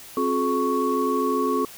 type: tone cluster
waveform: sine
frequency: 265.8 / 358.2 / 425.9 / 1112 Hz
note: C4 / F4 / G#4 / C#6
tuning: +27 / +44 / +44 / +5 cents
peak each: -25 / -28 / -25 / -25 dBFS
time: 0.17-1.65 s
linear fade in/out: 2 ms
effects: white hiss -43 dBFS RMS until 1.77 s